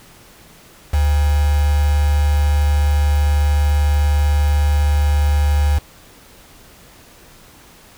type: tone with quantisation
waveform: sine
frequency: 73.3 Hz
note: D2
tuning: 3 cents flat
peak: -12 dBFS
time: 0.93-5.79 s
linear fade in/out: 10 ms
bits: 4
effects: pink hiss -45 dBFS RMS until 7.97 s